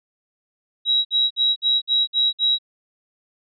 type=tone bursts; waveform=sine; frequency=3858 Hz; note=B7; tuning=41 cents flat; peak=-15 dBFS; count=7; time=0.85-2.586 s; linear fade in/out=50 ms; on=200 ms; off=56 ms; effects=none